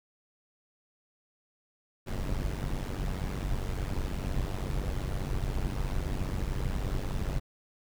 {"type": "noise with amplitude modulation", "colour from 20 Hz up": "brown", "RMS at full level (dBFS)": -28, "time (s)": [2.06, 7.4], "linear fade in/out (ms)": 20, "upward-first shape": "sine", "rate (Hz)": 95.1, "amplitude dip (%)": 80, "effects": []}